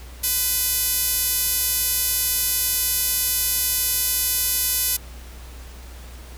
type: tone with band-pass filter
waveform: 5% pulse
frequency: 501 Hz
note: B4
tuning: 25 cents sharp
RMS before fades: -22 dBFS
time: 0.23-4.97 s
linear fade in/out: 10 ms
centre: 11000 Hz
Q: 8.4
effects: added 61 Hz sine -37 dBFS peak until 6.37 s + pink hiss -45 dBFS RMS until 6.37 s